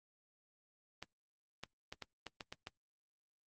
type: clicks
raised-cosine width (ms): 0.2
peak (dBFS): -26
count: 8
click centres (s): 1.026 / 1.636 / 1.925 / 2.023 / 2.267 / 2.408 / 2.525 / 2.671
effects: Opus 24 kbps